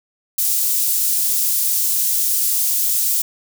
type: high-pass noise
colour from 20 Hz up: white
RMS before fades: -18 dBFS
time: 0.38-3.22 s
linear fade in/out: 5 ms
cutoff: 7000 Hz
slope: 12 dB/octave
effects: none